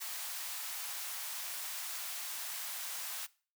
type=high-pass noise; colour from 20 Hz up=white; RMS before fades=-41 dBFS; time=0-3.27 s; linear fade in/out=20 ms; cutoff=710 Hz; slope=24 dB/octave; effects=noise-tail reverb RT60 0.4 s tail -21 dB re dry